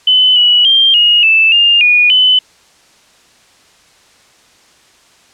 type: tone with pitch steps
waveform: sine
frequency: 3023 / 2936 / 3179 / 2872 / 2638 / 2813 / 2453 / 3019 Hz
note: F#7 / F#7 / G7 / F7 / E7 / F7 / D#7 / F#7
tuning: +36 / -14 / +24 / +48 / +1 / +12 / -25 / +34 cents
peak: -5 dBFS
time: 0.07-2.39 s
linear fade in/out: 5 ms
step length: 290 ms
effects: white hiss -47 dBFS RMS until 5.33 s + low-pass 7000 Hz 12 dB/octave